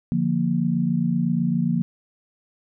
sine chord, Bb major, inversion first, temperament equal, 146.83 / 174.61 / 233.1 Hz, D3 / F3 / Bb3, 0 / 0 / 0 cents, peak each -26 / -22 / -23 dBFS, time 0.12-1.82 s, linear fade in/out 0 ms, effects none

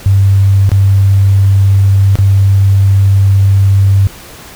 sine tone with dropouts, 98 Hz, G2, in tune, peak -4 dBFS, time 0.06-4.07 s, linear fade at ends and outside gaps 0 ms, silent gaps 0.692-0.717 / 2.155-2.187 s, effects pink hiss -32 dBFS RMS until 4.55 s

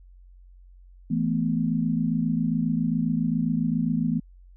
sine chord, E suspended fourth, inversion none, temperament just, 164.81 / 219.8 / 247.2 Hz, E3 / A3 / B3, 0 / -2 / +2 cents, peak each -26 dBFS, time 1.1-4.2 s, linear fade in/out 10 ms, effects added 45 Hz sine -47 dBFS peak until 4.56 s

